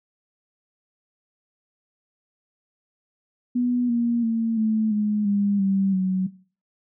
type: tone with pitch steps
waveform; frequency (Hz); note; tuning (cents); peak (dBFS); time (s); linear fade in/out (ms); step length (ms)
sine; 245.3 / 236 / 227 / 218.4 / 210.1 / 202.1 / 194.47 / 187.09; B3 / A#3 / A#3 / A3 / G#3 / G#3 / G3 / F#3; -12 / +22 / -46 / -13 / +20 / -47 / -14 / +19; -19; 3.55-6.27; 10; 340
effects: noise-tail reverb RT60 0.4 s tail -18 dB re dry